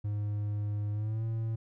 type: tone with pitch glide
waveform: triangle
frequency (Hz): 103.83 to 112.58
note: G#2 to A2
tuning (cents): 0 to +40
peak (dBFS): -28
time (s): 0.04-1.56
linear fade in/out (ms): 10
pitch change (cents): +140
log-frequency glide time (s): 0.92-1.24
effects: none